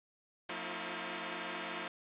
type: tone cluster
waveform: 5% pulse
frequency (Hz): 178.1 / 227.1 / 264.6 / 322.7 / 351.5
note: F3 / A#3 / C4 / E4 / F4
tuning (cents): +34 / -45 / +20 / -37 / +11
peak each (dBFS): -34 / -34 / -39 / -31 / -35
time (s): 0.49-1.88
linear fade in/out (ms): 5
effects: resampled to 8000 Hz + 10-bit